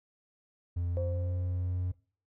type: tone with pitch glide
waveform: triangle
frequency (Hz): 87.2 to 90.22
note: F2 to F#2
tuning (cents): -2 to -43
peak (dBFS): -27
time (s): 0.76-1.92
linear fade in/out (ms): 10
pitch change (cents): +59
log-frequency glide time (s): 1.04-1.26
type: tone with exponential decay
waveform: sine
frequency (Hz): 523.3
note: C5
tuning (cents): 0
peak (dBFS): -31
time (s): 0.97-1.94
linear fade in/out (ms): 0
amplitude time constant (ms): 210
effects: noise-tail reverb RT60 0.4 s tail -21 dB re dry + tanh soft clip ceiling -21 dBFS